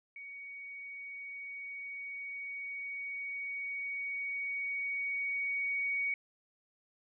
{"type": "tone with level ramp", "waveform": "sine", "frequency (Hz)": 2243, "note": "C#7", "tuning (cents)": 20, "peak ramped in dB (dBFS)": [-44, -30], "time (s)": [0.16, 6.14], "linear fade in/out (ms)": 2, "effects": []}